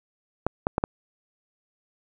clicks, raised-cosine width 1 ms, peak -8 dBFS, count 4, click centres 0.466 / 0.669 / 0.781 / 0.839 s, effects none

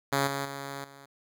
5% pulse tone with level steps, 139 Hz, C#3, 5 cents sharp, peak -13 / -19 / -25 / -37 dBFS, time 0.12-1.06 s, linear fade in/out 10 ms, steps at 0.27 / 0.45 / 0.84 s, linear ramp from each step 2 ms, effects none

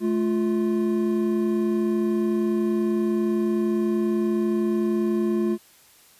triangle tone pair together, 215.6 / 349.2 Hz, A3 / F4, -35 / 0 cents, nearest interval minor sixth, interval 835 cents, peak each -21 dBFS, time 0-5.58 s, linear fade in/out 50 ms, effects white hiss -54 dBFS RMS until 6.19 s + resampled to 32000 Hz

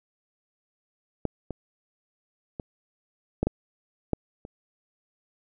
clicks, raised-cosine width 2 ms, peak -12 / -19 / -20 / -10 / -10 / -10 / -27 dBFS, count 7, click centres 1.253 / 1.507 / 2.598 / 3.43 / 3.47 / 4.133 / 4.451 s, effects none

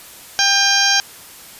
harmonic tone with a mistuned harmonic, 794 Hz, G5, 22 cents sharp, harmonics 1 / 2 / 3 / 4 / 5 / 6 / 7 / 8, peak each -22 / -18 / -24 / -21 / -24 / -20 / -18 / -21 dBFS, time 0.39-1 s, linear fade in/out 0 ms, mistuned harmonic 3, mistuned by +34 cents, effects white hiss -39 dBFS RMS until 1.59 s + resampled to 32000 Hz

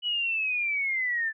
sine linear sweep, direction down, 2960 to 1745 Hz, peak -25 dBFS, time 0.02-1.33 s, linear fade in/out 50 ms, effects none

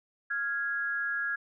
sine tone pair together, 1396.9 / 1659.7 Hz, F6 / G#6, 0 / -2 cents, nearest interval minor third, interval 298 cents, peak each -34 / -30 dBFS, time 0.3-1.36 s, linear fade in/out 10 ms, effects none

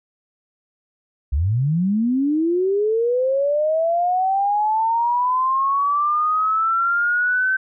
sine linear sweep, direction up, 61.74 to 1543 Hz, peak -16 dBFS, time 1.32-7.57 s, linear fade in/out 10 ms, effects none

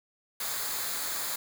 white noise with comb filter, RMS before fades -33 dBFS, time 0.4-1.36 s, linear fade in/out 5 ms, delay 0.35 ms, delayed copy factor -0.55, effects none

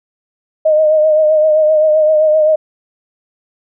sine tone with vibrato, 619 Hz, D#5, 9 cents flat, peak -7 dBFS, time 0.65-2.56 s, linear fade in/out 10 ms, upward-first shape triangle, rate 7.7 Hz, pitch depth 43 cents each way, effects none

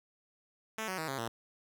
5% pulse tone with pitch steps, 220 / 187.15 / 159.2 / 135.43 / 115.2 Hz, A3 / F#3 / D#3 / C#3 / A#2, 0 / +20 / +40 / -40 / -20 cents, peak -24 dBFS, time 0.78-1.28 s, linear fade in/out 5 ms, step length 100 ms, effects none

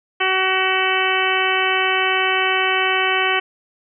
harmonic tone, 377.3 Hz, F#4, 34 cents sharp, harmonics 1 / 2 / 3 / 4 / 5 / 6 / 7 / 8, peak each -24 / -24 / -24 / -24 / -24 / -24 / -24 / -24 dBFS, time 0.2-3.4 s, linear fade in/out 10 ms, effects none

